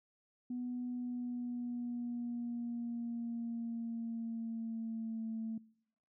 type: tone with pitch glide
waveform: sine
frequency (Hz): 246.6 to 223.5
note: B3 to A3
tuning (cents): -2 to +27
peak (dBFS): -36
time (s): 0.5-5.58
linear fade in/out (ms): 5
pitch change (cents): -171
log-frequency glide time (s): 0.9-5.3
effects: noise-tail reverb RT60 0.8 s tail -25 dB re dry + tanh soft clip ceiling -32 dBFS